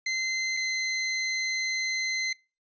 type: tone pair in turn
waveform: sawtooth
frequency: 2068 / 2060 Hz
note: C7 / C7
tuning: -21 / -28 cents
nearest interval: unison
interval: 7 cents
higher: first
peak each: -23 dBFS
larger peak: neither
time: 0.06-0.57 / 0.57-2.33 s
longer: second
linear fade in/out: 5 ms
effects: noise-tail reverb RT60 0.3 s tail -23 dB re dry + resampled to 16000 Hz